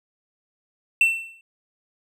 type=tone with exponential decay; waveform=triangle; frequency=2690 Hz; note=E7; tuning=34 cents sharp; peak=-10 dBFS; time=1.01-1.41 s; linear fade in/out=2 ms; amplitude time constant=85 ms; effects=none